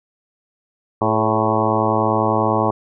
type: harmonic tone with a mistuned harmonic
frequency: 110 Hz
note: A2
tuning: in tune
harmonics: 1 / 2 / 3 / 4 / 5 / 6 / 7 / 8 / 9 / 10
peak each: -24 / -24 / -24 / -24 / -24 / -24 / -24 / -24 / -24 / -24 dBFS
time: 1.01-2.71 s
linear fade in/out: 5 ms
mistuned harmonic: 4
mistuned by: -50 cents
effects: none